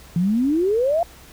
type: exponential sweep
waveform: sine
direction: up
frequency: 164.5 to 707 Hz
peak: -16 dBFS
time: 0.16-1.03 s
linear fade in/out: 2 ms
effects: added 62 Hz sine -47 dBFS peak until 1.32 s + pink hiss -46 dBFS RMS until 1.32 s